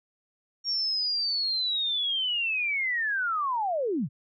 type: linear sweep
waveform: sine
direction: down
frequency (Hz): 5588 to 105.6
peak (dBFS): -25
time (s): 0.64-4.09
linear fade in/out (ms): 50
effects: none